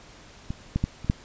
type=clicks; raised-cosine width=5 ms; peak=-17 / -11 / -11 / -24 / -7 dBFS; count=5; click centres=0.505 / 0.76 / 0.84 / 1.046 / 1.099 s; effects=pink hiss -49 dBFS RMS until 1.24 s + resampled to 16000 Hz